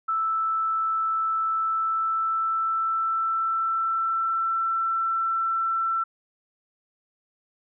sine tone with pitch glide, 1318.5 to 1340 Hz, E6 to E6, 0 to +28 cents, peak -22 dBFS, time 0.08-6.04 s, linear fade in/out 10 ms, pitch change +28 cents, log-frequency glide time 1.51-4.56 s, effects none

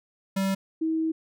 square / sine tone pair in turn, 193.5 / 320.9 Hz, G3 / E4, -22 / -46 cents, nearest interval major sixth, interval 876 cents, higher second, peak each -24 / -23 dBFS, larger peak second, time 0.36-0.55 / 0.81-1.12 s, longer second, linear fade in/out 10 ms, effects none

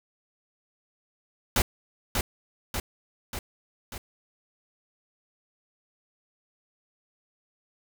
pink noise with echo, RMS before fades -22 dBFS, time 1.56-1.62 s, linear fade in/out 2 ms, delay 590 ms, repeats 4, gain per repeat -4 dB, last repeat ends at 3.98 s, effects none

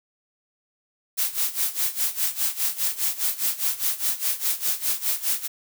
blue noise with tremolo, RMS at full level -22 dBFS, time 1.17-5.48 s, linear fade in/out 20 ms, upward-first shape sine, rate 4.9 Hz, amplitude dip 85%, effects none

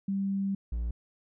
sine / triangle tone pair in turn, 196.1 / 58.17 Hz, G3 / A#1, +1 / -3 cents, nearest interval octave + major sixth, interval 2104 cents, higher first, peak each -27 / -27 dBFS, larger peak neither, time 0.08-0.55 / 0.72-0.91 s, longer first, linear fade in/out 5 ms, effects none

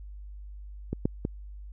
clicks, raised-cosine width 3 ms, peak -17 / -11 / -15 dBFS, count 3, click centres 0.93 / 1.055 / 1.251 s, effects added 50 Hz sine -40 dBFS peak until 1.72 s

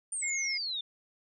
sine exponential sweep, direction down, 9130 to 3532 Hz, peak -32 dBFS, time 0.12-0.81 s, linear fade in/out 5 ms
sine tone, 2154 Hz, C7, 50 cents sharp, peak -32 dBFS, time 0.22-0.58 s, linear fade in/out 10 ms
effects none

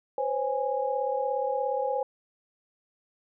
sine tone cluster, 505 / 542 / 826 Hz, B4 / C#5 / G#5, +39 / -39 / -10 cents, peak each -30 dBFS, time 0.18-2.03 s, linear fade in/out 2 ms, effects none

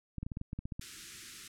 clicks, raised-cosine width 5 ms, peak -26 dBFS, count 11, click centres 0.183 / 0.23 / 0.265 / 0.318 / 0.371 / 0.414 / 0.531 / 0.59 / 0.655 / 0.722 / 0.795 s
white band-stop noise, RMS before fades -46 dBFS, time 0.81-1.48 s, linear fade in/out 5 ms, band 380 to 1300 Hz, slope 48 dB/octave
effects low-pass 9000 Hz 12 dB/octave

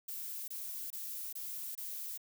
violet noise bursts, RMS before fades -42 dBFS, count 5, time 0.08-2.176 s, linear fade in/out 5 ms, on 400 ms, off 24 ms, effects none

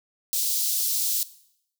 white high-pass noise, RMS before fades -25 dBFS, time 0.33-1.23 s, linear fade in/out 0 ms, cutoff 4000 Hz, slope 24 dB/octave, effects noise-tail reverb RT60 0.7 s tail -17 dB re dry

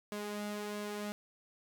sawtooth tone with flanger, 207.7 Hz, G#3, in tune, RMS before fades -40 dBFS, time 0.12-1.12 s, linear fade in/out 0 ms, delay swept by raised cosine 1.8 to 3.4 ms, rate 1.5 Hz, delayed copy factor +0.5, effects none

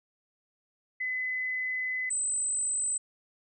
sine tone pair in turn, 2019 / 8076 Hz, B6 / B8, +38 / +38 cents, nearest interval 2 octaves, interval 2400 cents, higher second, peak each -29 / -27 dBFS, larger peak second, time 1-2.1 / 2.1-2.98 s, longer first, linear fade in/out 10 ms, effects none

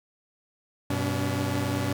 sawtooth tone cluster, 97 / 124.5 / 285.1 Hz, G2 / B2 / C#4, -18 / +14 / +49 cents, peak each -26 dBFS, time 0.9-1.93 s, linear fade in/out 5 ms, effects none

